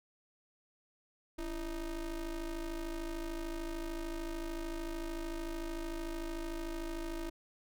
square ring-modulated tone, 154.3 Hz, D#3, 14 cents flat, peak -35 dBFS, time 1.38-7.3 s, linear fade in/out 10 ms, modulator 181 Hz, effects none

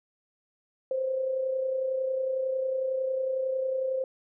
sine tone with amplitude modulation, 524 Hz, C5, 2 cents sharp, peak -24 dBFS, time 0.91-4.04 s, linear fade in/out 2 ms, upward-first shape sine, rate 31 Hz, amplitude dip 45%, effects none

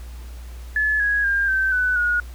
sine tone with pitch steps, 1719 / 1660.4 / 1603.9 / 1549.2 / 1496.5 / 1445.5 Hz, A6 / G#6 / G6 / G6 / F#6 / F#6, -41 / -1 / +39 / -21 / +19 / -41 cents, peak -17 dBFS, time 0.76-2.2 s, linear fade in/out 2 ms, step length 240 ms, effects added 60 Hz sine -33 dBFS peak until 2.34 s + pink hiss -48 dBFS RMS until 2.34 s

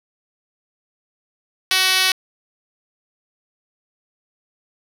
5% pulse tone with band-pass filter, 375.4 Hz, F#4, 25 cents sharp, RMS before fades -17 dBFS, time 1.71-2.12 s, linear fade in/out 2 ms, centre 5200 Hz, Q 0.51, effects 7-bit

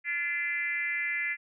sine tone with frequency modulation, 2047 Hz, C7, 38 cents flat, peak -28 dBFS, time 0.04-1.37 s, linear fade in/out 50 ms, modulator 322 Hz, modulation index 1, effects none

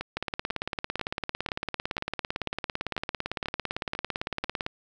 two click trains, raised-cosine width 0.3 ms, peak -13 / -16 dBFS, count 81 / 10, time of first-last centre 0.17-4.664 / 0.01-4.443 s, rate 17.8 / 2.03 Hz, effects none

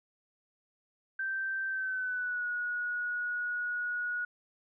sine tone with pitch glide, 1560 to 1455.5 Hz, G6 to F#6, -9 to -29 cents, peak -31 dBFS, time 1.19-4.25 s, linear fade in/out 5 ms, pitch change -120 cents, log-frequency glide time 1.68-2.46 s, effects none

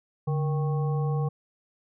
harmonic tone with a mistuned harmonic, 156.8 Hz, D#3, 14 cents sharp, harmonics 1 / 3 / 5 / 7, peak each -24 / -34 / -38 / -41 dBFS, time 0.27-1.29 s, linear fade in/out 10 ms, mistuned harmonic 1, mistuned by -140 cents, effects none

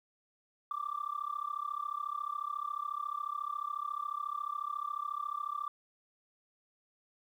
sine tone with amplitude modulation, 1174.7 Hz, D6, in tune, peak -30 dBFS, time 0.71-5.68 s, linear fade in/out 2 ms, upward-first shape sine, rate 34.1 Hz, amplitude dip 95%, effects tanh soft clip ceiling -27 dBFS + 11-bit

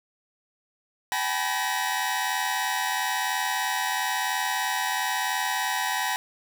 sawtooth tone cluster, 773 / 854 / 983 / 1883 Hz, G5 / G#5 / B5 / A#6, -24 / +48 / -8 / +17 cents, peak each -27 dBFS, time 1.12-6.16 s, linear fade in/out 0 ms, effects none

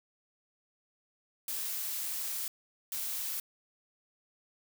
blue noise bursts at uneven times, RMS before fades -36 dBFS, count 2, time 1.48-2.48 / 2.92-3.4 s, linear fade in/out 2 ms, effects none

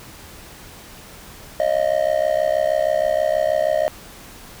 triangle tone with amplitude modulation, 622.3 Hz, D#5, in tune, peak -10 dBFS, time 1.6-3.88 s, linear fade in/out 0 ms, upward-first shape sine, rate 66.3 Hz, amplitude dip 100%, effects pink hiss -41 dBFS RMS until 4.6 s

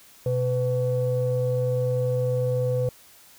sine tone pair together, 125.5 / 502 Hz, B2 / B4, +28 / +28 cents, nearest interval 2 octaves, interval 2400 cents, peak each -23 / -23 dBFS, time 0.26-2.89 s, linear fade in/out 2 ms, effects tanh soft clip ceiling -15 dBFS + white hiss -52 dBFS RMS until 3.38 s

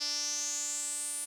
sawtooth tone with band-pass filter sweep, 293.4 Hz, D4, 2 cents flat, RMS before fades -35 dBFS, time 0-1.26 s, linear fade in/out 20 ms, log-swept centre 5100 to 9600 Hz, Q 8.3, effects none

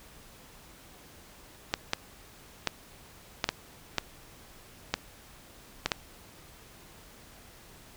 clicks, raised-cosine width 0.2 ms, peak -8 dBFS, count 9, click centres 1.739 / 1.934 / 2.673 / 3.442 / 3.49 / 3.983 / 4.94 / 5.86 / 5.918 s, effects pink hiss -53 dBFS RMS until 7.96 s

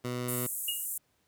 15% pulse tone, 123.47 Hz, B2, in tune, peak -26 dBFS, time 0.04-0.47 s, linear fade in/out 10 ms
white band-pass noise, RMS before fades -36 dBFS, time 0.28-0.98 s, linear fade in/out 5 ms, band 7700 to 15000 Hz, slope 48 dB/octave
sine tone with exponential decay, 2863 Hz, F7, 42 cents sharp, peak -27 dBFS, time 0.68-0.86 s, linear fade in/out 5 ms, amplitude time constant 39 ms
effects pink hiss -72 dBFS RMS until 1.27 s + high-pass 60 Hz 12 dB/octave

